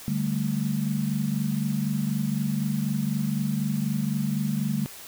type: chord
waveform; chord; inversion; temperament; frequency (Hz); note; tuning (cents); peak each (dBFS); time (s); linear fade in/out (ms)
sine; D suspended fourth; none; equal; 146.83 / 196 / 220; D3 / G3 / A3; 0 / 0 / 0; -28; 0.08-4.86; 0
effects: white hiss -43 dBFS RMS until 5.07 s